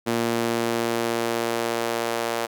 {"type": "tone with high-pass filter sweep", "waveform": "sawtooth", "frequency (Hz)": 116.54, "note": "A#2", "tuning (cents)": 0, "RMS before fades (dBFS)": -25, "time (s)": [0.06, 2.47], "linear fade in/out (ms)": 20, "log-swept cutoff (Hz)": [270, 530], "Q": 1.3, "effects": []}